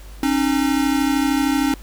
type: tone pair together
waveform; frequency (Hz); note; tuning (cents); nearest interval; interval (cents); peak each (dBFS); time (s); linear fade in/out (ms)
square; 271.8 / 304.9; C#4 / D#4; -34 / -35; major second; 199; -19 / -21; 0.23-1.74; 2
effects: added 50 Hz sine -36 dBFS peak until 1.82 s + pink hiss -46 dBFS RMS until 1.82 s

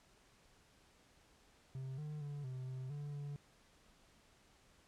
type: tone with pitch steps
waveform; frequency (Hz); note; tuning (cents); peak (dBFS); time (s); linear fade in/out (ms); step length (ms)
triangle; 132.2 / 150.9 / 144.6 / 128.8 / 129.6 / 145.6 / 144; C3 / D3 / D3 / C3 / C3 / D3 / D3; +18 / +47 / -27 / -27 / -16 / -15 / -34; -40; 1.75-3.36; 0; 230
effects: pink hiss -68 dBFS RMS until 4.87 s + low-pass 9000 Hz 12 dB/octave

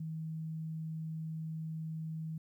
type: tone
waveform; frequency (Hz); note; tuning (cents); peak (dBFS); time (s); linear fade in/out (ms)
sine; 159.5; D#3; +43; -37; 0-2.38; 5
effects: 12-bit

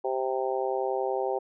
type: harmonic tone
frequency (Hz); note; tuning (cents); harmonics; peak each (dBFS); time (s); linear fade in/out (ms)
130.81; C3; 0; 3 / 4 / 5 / 6 / 7; -30 / -31 / -35 / -32 / -38; 0.04-1.39; 10
effects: none

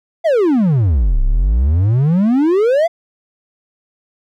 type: exponential two-way sweep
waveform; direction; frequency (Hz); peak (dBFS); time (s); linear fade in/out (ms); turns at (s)
triangle; down then up; 700 to 30.75 to 700; -8; 0.24-2.88; 20; 1.22
effects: none

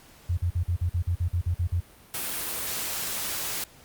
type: tone bursts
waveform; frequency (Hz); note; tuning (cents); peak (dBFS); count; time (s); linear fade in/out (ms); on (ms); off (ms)
sine; 87.31; F2; 0; -22; 12; 0.29-1.805; 10; 85; 45
type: noise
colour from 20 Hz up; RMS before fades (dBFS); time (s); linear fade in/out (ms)
white; -31; 2.14-3.64; 2
effects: pink hiss -53 dBFS RMS until 3.84 s + Opus 48 kbps

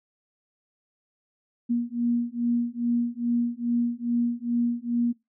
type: beating tone pair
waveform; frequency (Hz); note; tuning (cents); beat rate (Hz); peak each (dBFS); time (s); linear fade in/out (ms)
sine; 236.8 / 239.2; A#3 / A#3; +27 / +45; 2.4; -26; 1.69-5.13; 20
effects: noise-tail reverb RT60 0.2 s tail -22 dB re dry

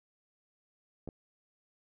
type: clicks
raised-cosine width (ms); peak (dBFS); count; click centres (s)
2; -29; 2; 1.076 / 1.088
effects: none

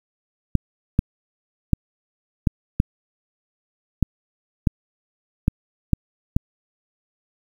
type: clicks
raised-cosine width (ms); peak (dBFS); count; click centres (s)
5; -3; 10; 0.553 / 0.991 / 1.733 / 2.472 / 2.801 / 4.027 / 4.672 / 5.481 / 5.933 / 6.365
effects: 7-bit

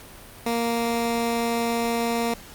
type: tone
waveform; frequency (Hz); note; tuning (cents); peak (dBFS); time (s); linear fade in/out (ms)
15% pulse; 233.1; A#3; 0; -16; 0.46-2.34; 5
effects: pink hiss -44 dBFS RMS until 2.54 s + Opus 48 kbps

